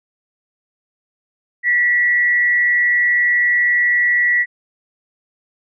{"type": "tone with frequency modulation", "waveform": "sine", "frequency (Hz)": 1942, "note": "B6", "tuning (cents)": -30, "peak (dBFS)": -12, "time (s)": [1.63, 4.46], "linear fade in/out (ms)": 50, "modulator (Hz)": 160, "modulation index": 0.34, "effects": []}